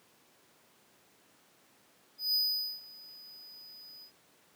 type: tone with ADSR envelope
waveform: square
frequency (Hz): 4978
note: D#8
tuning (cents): 0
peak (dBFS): -26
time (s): 2.18-4.12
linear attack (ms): 160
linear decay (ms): 460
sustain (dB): -23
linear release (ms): 90
effects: pink hiss -64 dBFS RMS until 4.55 s + high-pass 200 Hz 12 dB/octave